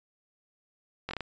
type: slowing click train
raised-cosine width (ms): 0.3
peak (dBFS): -18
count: 5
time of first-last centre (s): 1.09-1.207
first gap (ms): 20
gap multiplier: 1.26
effects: resampled to 16000 Hz